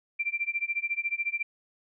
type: tone with tremolo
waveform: sine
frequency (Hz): 2359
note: D7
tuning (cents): +7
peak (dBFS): -24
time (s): 0.19-1.43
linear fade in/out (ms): 10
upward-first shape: sine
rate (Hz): 14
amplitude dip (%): 95
effects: none